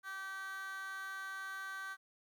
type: tone with high-pass filter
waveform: 15% pulse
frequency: 386 Hz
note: G4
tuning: 27 cents flat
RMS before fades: -44 dBFS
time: 0.03-1.97 s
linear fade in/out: 50 ms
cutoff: 1400 Hz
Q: 7.5
effects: 13-bit